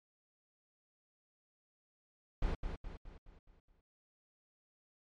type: noise with echo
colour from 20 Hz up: brown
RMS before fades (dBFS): -33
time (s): 2.42-2.55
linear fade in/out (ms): 5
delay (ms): 210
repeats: 6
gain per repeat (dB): -6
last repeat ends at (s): 3.81
effects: low-pass 4000 Hz 12 dB/octave + MP3 64 kbps